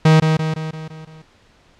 45% pulse tone with echo, 157.7 Hz, D#3, 24 cents sharp, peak -8 dBFS, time 0.05-0.2 s, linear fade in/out 5 ms, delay 170 ms, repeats 6, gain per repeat -5 dB, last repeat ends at 1.22 s, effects pink hiss -53 dBFS RMS until 1.79 s + low-pass 5000 Hz 12 dB/octave

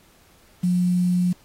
sine tone with quantisation, 179 Hz, F3, 43 cents sharp, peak -17 dBFS, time 0.63-1.33 s, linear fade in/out 10 ms, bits 7, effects pink hiss -56 dBFS RMS until 1.44 s + AAC 48 kbps

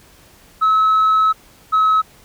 sine tone pair in turn, 1292 / 1284.9 Hz, E6 / E6, -35 / -45 cents, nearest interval unison, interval 10 cents, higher first, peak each -9 dBFS, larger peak neither, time 0.61-1.33 / 1.72-2.02 s, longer first, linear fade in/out 20 ms, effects tanh soft clip ceiling -9 dBFS + pink hiss -48 dBFS RMS until 2.24 s

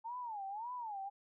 sine tone with vibrato, 880 Hz, A5, in tune, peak -40 dBFS, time 0.04-1.1 s, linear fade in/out 20 ms, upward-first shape sine, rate 1.8 Hz, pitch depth 220 cents each way, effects none

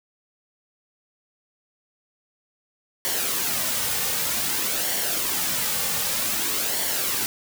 white noise with flanger, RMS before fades -25 dBFS, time 3.05-7.26 s, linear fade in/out 0 ms, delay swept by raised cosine 0.78 to 3.08 ms, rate 0.53 Hz, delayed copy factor -0.5, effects none

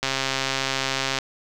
click train, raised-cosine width 0.2 ms, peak -6 dBFS, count 156, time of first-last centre 0.03-1.187 s, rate 134 Hz, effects none

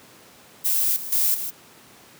violet noise with level steps, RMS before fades -21 / -33 / -20 / -29 dBFS, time 0.64-1.51 s, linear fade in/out 20 ms, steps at 0.96 / 1.12 / 1.34 s, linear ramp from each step 5 ms, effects pink hiss -49 dBFS RMS until 2.19 s + high-pass 150 Hz 12 dB/octave

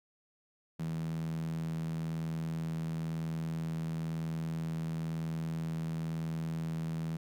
sawtooth tone with high-pass filter, 81 Hz, E2, 30 cents flat, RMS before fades -36 dBFS, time 0.79-7.17 s, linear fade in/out 5 ms, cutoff 170 Hz, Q 6.6, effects none

